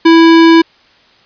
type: tone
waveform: square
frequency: 329.6 Hz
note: E4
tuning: in tune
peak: -3 dBFS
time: 0.05-0.62 s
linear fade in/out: 10 ms
effects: white hiss -47 dBFS RMS until 1.25 s + resampled to 11025 Hz